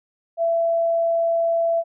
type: tone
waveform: sine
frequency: 669 Hz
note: E5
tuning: 25 cents sharp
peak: -17 dBFS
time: 0.37-1.84 s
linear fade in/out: 50 ms
effects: none